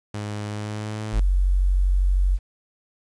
sawtooth tone with pitch glide, 104.4 to 107.83 Hz, G#2 to A2, +10 to -34 cents, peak -24 dBFS, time 0.14-1.2 s, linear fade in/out 5 ms, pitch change +56 cents, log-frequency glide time 0.47-1.04 s
sine tone, 46.38 Hz, F#1, 5 cents sharp, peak -16 dBFS, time 1.12-2.39 s, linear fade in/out 50 ms
effects resampled to 22050 Hz + 9-bit

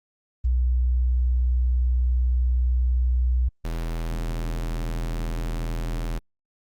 sine / square tone pair in turn, 61.74 / 41.21 Hz, B1 / E1, 0 / 0 cents, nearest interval perfect fifth, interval 700 cents, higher first, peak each -18 / -26 dBFS, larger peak first, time 0.44-3.49 / 3.64-6.19 s, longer first, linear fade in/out 10 ms, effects Opus 24 kbps

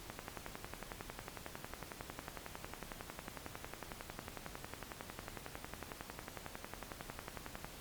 click train, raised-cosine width 0.5 ms, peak -27 dBFS, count 84, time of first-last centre 0.1-7.645 s, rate 11 Hz, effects pink hiss -52 dBFS RMS until 7.8 s + MP3 96 kbps

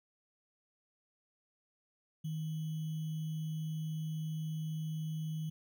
sine tone with sample-and-hold, 157.3 Hz, D#3, 19 cents sharp, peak -35 dBFS, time 2.24-5.5 s, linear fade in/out 10 ms, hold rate 3150 Hz, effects none

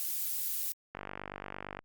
violet noise, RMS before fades -34 dBFS, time 0-0.72 s, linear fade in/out 0 ms
click train, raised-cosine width 0.5 ms, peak -24 dBFS, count 42, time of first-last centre 0.95-1.79 s, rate 48.8 Hz
effects Opus 48 kbps

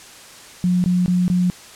sine tone bursts, 179.6 Hz, F3, 49 cents sharp, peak -14 dBFS, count 4, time 0.64-1.5 s, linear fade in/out 0 ms, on 200 ms, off 20 ms, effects white hiss -41 dBFS RMS until 1.75 s + low-pass 9000 Hz 12 dB/octave

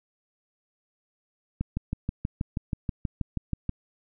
click train, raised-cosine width 5 ms, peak -15 dBFS, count 14, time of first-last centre 1.61-3.693 s, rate 6.24 Hz, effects none

